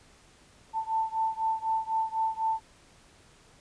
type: beating tone pair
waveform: sine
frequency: 887 / 891 Hz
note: A5 / A5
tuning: +14 / +22 cents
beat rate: 4 Hz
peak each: -29 / -30 dBFS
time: 0.73-2.61 s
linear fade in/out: 50 ms
effects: pink hiss -58 dBFS RMS until 3.6 s + resampled to 22050 Hz